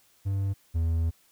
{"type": "tone pair in turn", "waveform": "triangle", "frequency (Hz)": [98, 82.12], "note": ["G2", "E2"], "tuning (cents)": [0, -6], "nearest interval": "minor third", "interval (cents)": 306, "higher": "first", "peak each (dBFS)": [-23, -21], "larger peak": "second", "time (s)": [[0.25, 0.54], [0.74, 1.11]], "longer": "second", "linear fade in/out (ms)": 20, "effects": ["white hiss -63 dBFS RMS until 1.31 s"]}